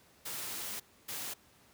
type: noise bursts at uneven times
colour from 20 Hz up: white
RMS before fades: -40 dBFS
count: 2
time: 0.25-0.8 / 1.08-1.34 s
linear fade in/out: 10 ms
effects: pink hiss -63 dBFS RMS until 1.73 s + high-pass 80 Hz 12 dB/octave